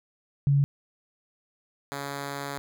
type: tone pair in turn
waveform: sine / 5% pulse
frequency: 140.8 / 140.8 Hz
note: C#3 / C#3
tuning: +27 / +27 cents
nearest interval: unison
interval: 0 cents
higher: neither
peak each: -18 / -21 dBFS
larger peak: first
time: 0.47-0.64 / 1.92-2.58 s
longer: second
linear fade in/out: 0 ms
effects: none